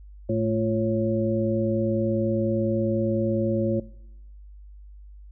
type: harmonic tone with a mistuned harmonic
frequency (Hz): 110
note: A2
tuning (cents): 0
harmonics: 1 / 2 / 3 / 5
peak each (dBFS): -27 / -27 / -27 / -27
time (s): 0.29-3.8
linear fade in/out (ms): 5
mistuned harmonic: 3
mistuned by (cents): +81
effects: noise-tail reverb RT60 0.9 s tail -21 dB re dry + added 50 Hz sine -42 dBFS peak until 5.31 s